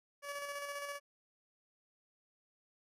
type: tone with tremolo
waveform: 15% pulse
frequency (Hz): 571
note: D5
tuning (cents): -49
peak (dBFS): -33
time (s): 0.22-1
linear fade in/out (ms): 50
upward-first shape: square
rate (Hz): 15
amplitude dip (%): 35
effects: resampled to 32000 Hz